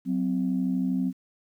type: tone pair together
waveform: sine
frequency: 185.8 / 258.4 Hz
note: F#3 / C4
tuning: +7 / -21 cents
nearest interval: tritone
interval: 572 cents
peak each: -26 / -25 dBFS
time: 0.05-1.13 s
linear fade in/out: 50 ms
effects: tanh soft clip ceiling -16 dBFS + 10-bit